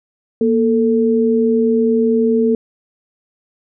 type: tone pair together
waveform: sine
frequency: 235.1 / 443.8 Hz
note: A#3 / A4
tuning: +15 / +15 cents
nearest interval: major seventh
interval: 1100 cents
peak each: -14 dBFS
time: 0.41-2.55 s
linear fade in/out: 2 ms
effects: none